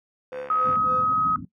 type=tone with tremolo; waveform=triangle; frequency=510 Hz; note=C5; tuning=44 cents flat; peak=-28 dBFS; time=0.32-1.13 s; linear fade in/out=0 ms; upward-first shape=sine; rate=3.6 Hz; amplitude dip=95%
type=click train; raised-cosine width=0.5 ms; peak=-24 dBFS; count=31; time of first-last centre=0.33-0.757 s; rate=70.3 Hz
type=tone; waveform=sine; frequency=1267 Hz; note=D#6; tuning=31 cents sharp; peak=-19 dBFS; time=0.5-1.36 s; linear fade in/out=2 ms
type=low-pass noise; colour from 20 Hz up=pink; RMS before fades=-31 dBFS; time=0.64-1.45 s; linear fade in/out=5 ms; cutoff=290 Hz; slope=96 dB/octave
effects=noise-tail reverb RT60 0.1 s tail -17 dB re dry + high-pass 150 Hz 12 dB/octave